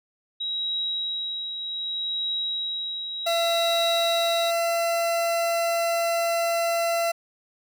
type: tone with tremolo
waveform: sine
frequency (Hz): 3843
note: B7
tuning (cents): -48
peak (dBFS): -24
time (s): 0.4-4.51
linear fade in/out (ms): 10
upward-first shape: triangle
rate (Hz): 0.65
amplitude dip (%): 50
type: tone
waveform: 40% pulse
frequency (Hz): 676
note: E5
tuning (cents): +43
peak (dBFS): -21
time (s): 3.26-7.12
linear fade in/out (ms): 10
effects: none